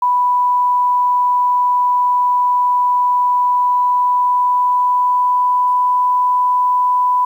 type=tone with pitch glide; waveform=sine; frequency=987.8 to 994.1 Hz; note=B5 to B5; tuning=0 to +11 cents; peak=-11 dBFS; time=0.02-7.25 s; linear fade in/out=5 ms; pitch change=+11 cents; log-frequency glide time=3.42-6.06 s; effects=8-bit